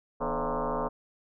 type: tone with frequency modulation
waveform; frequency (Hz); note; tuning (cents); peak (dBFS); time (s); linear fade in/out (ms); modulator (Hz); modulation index
sine; 243.3; B3; -26; -27; 0.2-0.89; 20; 135; 7
effects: none